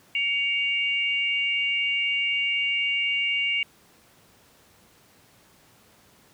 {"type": "tone pair together", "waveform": "sine", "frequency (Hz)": [2248, 2796], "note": ["C#7", "F7"], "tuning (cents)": [24, 1], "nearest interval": "major third", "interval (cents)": 377, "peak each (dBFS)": -25, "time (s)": [0.15, 3.63], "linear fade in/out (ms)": 2, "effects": ["pink hiss -57 dBFS RMS until 6.33 s", "high-pass 80 Hz 12 dB/octave"]}